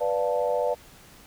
sine chord, B half-diminished seventh, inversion none, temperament equal, 493.9 / 587.3 / 698.5 / 880 Hz, B4 / D5 / F5 / A5, 0 / 0 / 0 / 0 cents, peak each -26 / -26 / -31 / -32 dBFS, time 0-0.75 s, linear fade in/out 20 ms, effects pink hiss -51 dBFS RMS until 1.26 s

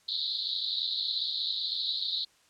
pink band-pass noise, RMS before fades -32 dBFS, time 0.08-2.25 s, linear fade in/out 10 ms, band 3700 to 4300 Hz, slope 96 dB/octave, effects white hiss -64 dBFS RMS until 2.49 s + low-pass 8000 Hz 12 dB/octave

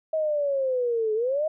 sine linear two-way sweep, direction down then up, 639 to 424 to 639 Hz, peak -22 dBFS, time 0.13-1.48 s, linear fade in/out 5 ms, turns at 1.14 s, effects none

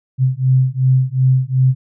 sine beating tone pair, 128.8 / 131.5 Hz, C3 / C3, -27 / +9 cents, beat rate 2.7 Hz, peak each -14 dBFS, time 0.18-1.75 s, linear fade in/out 50 ms, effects none

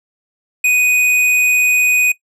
square tone, 2489 Hz, D#7, in tune, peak -11 dBFS, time 0.64-2.12 s, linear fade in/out 5 ms, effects noise-tail reverb RT60 0.1 s tail -18 dB re dry + low-pass 12000 Hz 12 dB/octave

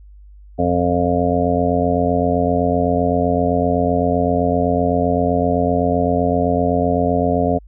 harmonic tone, 87.8 Hz, F2, 10 cents sharp, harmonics 1 / 2 / 3 / 5 / 6 / 7 / 8, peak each -23 / -23 / -20 / -22 / -24 / -22 / -21 dBFS, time 0.58-7.59 s, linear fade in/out 20 ms, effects added 50 Hz sine -39 dBFS peak until 7.67 s

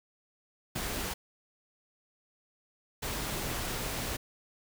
pink noise bursts at uneven times, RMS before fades -35 dBFS, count 2, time 0.75-1.14 / 3.02-4.17 s, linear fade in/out 10 ms, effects none

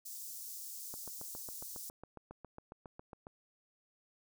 white high-pass noise, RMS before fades -46 dBFS, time 0.05-1.9 s, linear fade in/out 10 ms, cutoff 5400 Hz, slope 24 dB/octave
click train, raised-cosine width 1 ms, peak -34 dBFS, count 18, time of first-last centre 0.94-3.269 s, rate 7.3 Hz
effects none

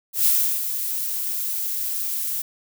violet noise with ADSR envelope, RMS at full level -17 dBFS, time 0.13-2.42 s, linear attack 120 ms, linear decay 350 ms, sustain -9 dB, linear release 4 ms, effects none

